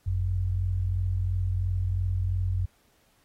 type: tone pair together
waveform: sine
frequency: 49.58 / 92.5 Hz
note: G1 / F#2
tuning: +20 / 0 cents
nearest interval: major seventh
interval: 1080 cents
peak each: -30 / -25 dBFS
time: 0.06-2.66 s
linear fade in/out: 10 ms
effects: pink hiss -66 dBFS RMS until 3.24 s + AAC 48 kbps